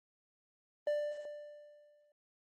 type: tone with exponential decay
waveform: triangle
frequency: 591 Hz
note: D5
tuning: 11 cents sharp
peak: -27 dBFS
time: 0.87-2.12 s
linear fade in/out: 2 ms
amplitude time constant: 270 ms
effects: Opus 24 kbps